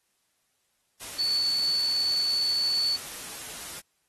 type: tone in noise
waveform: sine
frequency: 4462 Hz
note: C#8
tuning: 11 cents sharp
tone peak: -23 dBFS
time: 1.18-2.97 s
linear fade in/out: 20 ms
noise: white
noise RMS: -39 dBFS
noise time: 1-3.81 s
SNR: +13 dB
effects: white hiss -73 dBFS RMS until 4.08 s + AAC 32 kbps

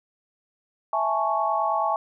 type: chord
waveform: sine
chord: A major seventh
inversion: second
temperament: equal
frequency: 659.3 / 830.6 / 880 / 1108.7 Hz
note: E5 / G#5 / A5 / C#6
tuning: 0 / 0 / 0 / 0 cents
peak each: -27 / -26 / -28 / -26 dBFS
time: 0.93-1.96 s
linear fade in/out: 2 ms
effects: none

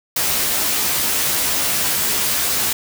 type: noise with comb filter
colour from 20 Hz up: white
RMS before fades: -19 dBFS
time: 0.16-2.73 s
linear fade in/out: 5 ms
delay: 14 ms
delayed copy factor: +0.85
effects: none

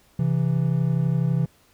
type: tone pair together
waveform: triangle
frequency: 133.55 / 165.6 Hz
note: C3 / E3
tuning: +36 / +8 cents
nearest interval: major third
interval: 372 cents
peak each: -20 dBFS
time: 0.19-1.46 s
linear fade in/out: 5 ms
effects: pink hiss -59 dBFS RMS until 1.73 s

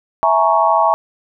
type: chord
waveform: sine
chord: A# half-diminished seventh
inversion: second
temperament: equal with one note detuned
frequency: 659.3 / 839.8 / 932.3 / 1108.7 Hz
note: E5 / G#5 / A#5 / C#6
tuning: 0 / +19 / 0 / 0 cents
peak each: -16 dBFS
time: 0.23-0.94 s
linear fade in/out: 0 ms
effects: none

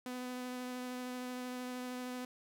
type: tone with vibrato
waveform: sawtooth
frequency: 250.5 Hz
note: B3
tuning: 25 cents sharp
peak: -36 dBFS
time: 0.06-2.25 s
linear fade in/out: 2 ms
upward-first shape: triangle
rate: 13 Hz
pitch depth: 12 cents each way
effects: none

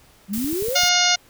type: exponential sweep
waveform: sine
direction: up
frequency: 185.2 to 621 Hz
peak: -22 dBFS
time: 0.28-0.8 s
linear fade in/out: 50 ms
type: noise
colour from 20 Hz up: blue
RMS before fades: -31 dBFS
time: 0.33-0.89 s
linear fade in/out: 5 ms
type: clicks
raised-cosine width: 5 ms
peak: -24 dBFS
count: 6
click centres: 0.38 / 0.445 / 0.53 / 0.624 / 0.684 / 0.835 s
type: harmonic tone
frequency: 714 Hz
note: F5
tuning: 38 cents sharp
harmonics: 1 / 2 / 3 / 4 / 5 / 6 / 7 / 8 / 9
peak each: -24 / -24 / -24 / -24 / -24 / -24 / -24 / -24 / -24 dBFS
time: 0.75-1.16 s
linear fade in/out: 10 ms
effects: pink hiss -53 dBFS RMS until 1.29 s

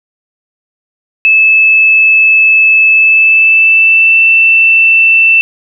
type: tone with pitch glide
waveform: sine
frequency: 2612 to 2667 Hz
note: E7 to E7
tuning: -17 to +20 cents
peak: -3 dBFS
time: 1.25-5.41 s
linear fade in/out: 0 ms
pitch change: +37 cents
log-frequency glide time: 2.89-4.22 s
effects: none

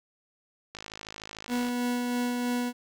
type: click train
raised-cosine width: 0.2 ms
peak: -22 dBFS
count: 51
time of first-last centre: 0.75-1.686 s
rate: 53.4 Hz
type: tone with tremolo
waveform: 40% pulse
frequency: 244.5 Hz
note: B3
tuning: 17 cents flat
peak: -25 dBFS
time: 1.48-2.73 s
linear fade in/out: 50 ms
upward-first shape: sine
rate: 3.1 Hz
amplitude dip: 25%
effects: none

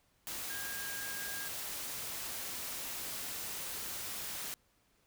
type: tone in noise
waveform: sine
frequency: 1623 Hz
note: G#6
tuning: 40 cents flat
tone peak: -43 dBFS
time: 0.5-1.48 s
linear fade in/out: 0 ms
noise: white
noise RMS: -41 dBFS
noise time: 0.27-4.54 s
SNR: -5 dB
effects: pink hiss -72 dBFS RMS until 5.06 s

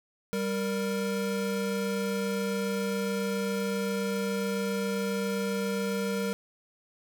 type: tone pair together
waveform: square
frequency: 195.89 / 466.2 Hz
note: G3 / A#4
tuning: -1 / 0 cents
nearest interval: octave + minor third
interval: 1501 cents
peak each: -31 / -32 dBFS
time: 0.33-6.33 s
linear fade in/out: 0 ms
effects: none

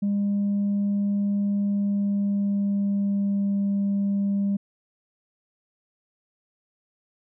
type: tone with pitch glide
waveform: sine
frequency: 202 to 199.56 Hz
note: G#3 to G3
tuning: -48 to +31 cents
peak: -19 dBFS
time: 0.02-4.57 s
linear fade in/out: 10 ms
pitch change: -21 cents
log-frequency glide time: 1.54-3.52 s
effects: tanh soft clip ceiling -19 dBFS

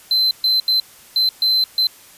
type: tone bursts at uneven times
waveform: triangle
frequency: 4076 Hz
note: C8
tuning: 46 cents flat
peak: -12 dBFS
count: 6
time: 0.11-0.31 / 0.44-0.6 / 0.68-0.8 / 1.16-1.29 / 1.42-1.64 / 1.78-1.87 s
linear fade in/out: 2 ms
effects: white hiss -45 dBFS RMS until 2.17 s + resampled to 32000 Hz

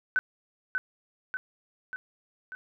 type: tone with echo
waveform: sine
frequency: 1515 Hz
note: F#6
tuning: 40 cents sharp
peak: -21 dBFS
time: 0.16-0.19 s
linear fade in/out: 0 ms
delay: 590 ms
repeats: 4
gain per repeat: -4 dB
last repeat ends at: 2.55 s
effects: none

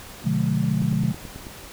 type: chord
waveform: sine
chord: B diminished seventh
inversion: none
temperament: just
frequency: 123.47 / 148.16 / 177.8 / 213.4 Hz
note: B2 / D3 / F3 / Ab3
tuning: 0 / +16 / +31 / +47 cents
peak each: -26 / -24 / -25 / -25 dBFS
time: 0.24-1.13 s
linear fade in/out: 20 ms
type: click train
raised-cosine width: 3 ms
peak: -23 dBFS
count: 7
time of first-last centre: 0.82-1.469 s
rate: 9.25 Hz
effects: pink hiss -41 dBFS RMS until 1.72 s

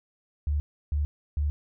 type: tone bursts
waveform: sine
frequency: 73.42 Hz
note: D2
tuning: in tune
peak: -23 dBFS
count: 3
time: 0.47-1.5 s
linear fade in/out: 0 ms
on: 130 ms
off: 320 ms
effects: none

